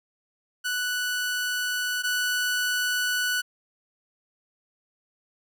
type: tone pair in turn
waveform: sawtooth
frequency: 1482 / 1482 Hz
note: F#6 / F#6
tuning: +2 / +2 cents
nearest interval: unison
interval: 0 cents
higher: neither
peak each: -22 / -20 dBFS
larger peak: second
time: 0.64-2.03 / 2.03-3.42 s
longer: neither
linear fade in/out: 20 ms
effects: none